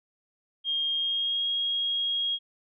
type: tone with pitch glide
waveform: sine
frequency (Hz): 3227 to 3276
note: G7 to G#7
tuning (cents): +50 to -24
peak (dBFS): -25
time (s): 0.64-2.39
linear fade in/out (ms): 50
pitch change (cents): +26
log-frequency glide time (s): 0.93-1.47
effects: none